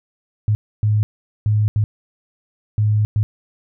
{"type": "tone bursts at uneven times", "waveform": "sine", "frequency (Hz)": 106.2, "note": "G#2", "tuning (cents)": 39, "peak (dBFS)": -13, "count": 6, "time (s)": [[0.48, 0.55], [0.83, 1.03], [1.46, 1.68], [1.76, 1.84], [2.78, 3.05], [3.16, 3.23]], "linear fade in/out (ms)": 0, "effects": []}